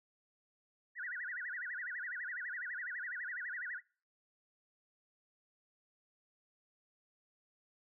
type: tone with vibrato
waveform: sine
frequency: 1688 Hz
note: G#6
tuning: 28 cents sharp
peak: -39 dBFS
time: 0.95-3.81 s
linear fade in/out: 50 ms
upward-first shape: sine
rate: 12 Hz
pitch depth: 280 cents each way
effects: noise-tail reverb RT60 0.4 s tail -24 dB re dry